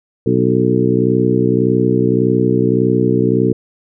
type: harmonic tone with a mistuned harmonic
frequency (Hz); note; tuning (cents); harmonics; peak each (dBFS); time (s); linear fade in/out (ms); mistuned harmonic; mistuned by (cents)
61.74; B1; 0; 2 / 3 / 4 / 5 / 6 / 7; -18 / -18 / -18 / -18 / -18 / -18; 0.26-3.53; 5; 7; +39
effects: none